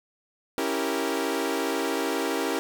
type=chord; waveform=sawtooth; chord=C# diminished seventh; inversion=none; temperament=equal; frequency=277.2 / 329.6 / 392 / 466.2 Hz; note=C#4 / E4 / G4 / Bb4; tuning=0 / 0 / 0 / 0 cents; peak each=-27 dBFS; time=0.58-2.59 s; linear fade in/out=0 ms; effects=none